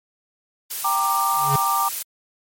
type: noise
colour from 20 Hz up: blue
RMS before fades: -27 dBFS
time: 0.7-2.03 s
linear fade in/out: 10 ms
type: chord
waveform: sine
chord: G minor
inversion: none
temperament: equal with one note detuned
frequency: 784 / 932.3 / 1184.9 Hz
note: G5 / Bb5 / D6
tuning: 0 / 0 / +15 cents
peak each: -25 / -24 / -20 dBFS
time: 0.84-1.89 s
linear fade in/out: 10 ms
type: tone with exponential growth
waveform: square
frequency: 140 Hz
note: C#3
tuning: 18 cents sharp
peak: -18 dBFS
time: 1.32-1.56 s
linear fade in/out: 5 ms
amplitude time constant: 51 ms
effects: MP3 64 kbps